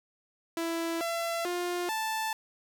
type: tone with pitch steps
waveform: sawtooth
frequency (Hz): 332.3 / 674 / 353.3 / 880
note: E4 / E5 / F4 / A5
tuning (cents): +14 / +38 / +20 / 0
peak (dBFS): -26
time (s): 0.57-2.33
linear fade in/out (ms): 2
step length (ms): 440
effects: none